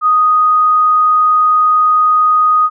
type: tone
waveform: sine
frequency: 1244.5 Hz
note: D#6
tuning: in tune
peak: -7 dBFS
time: 0.01-2.7 s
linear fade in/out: 50 ms
effects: none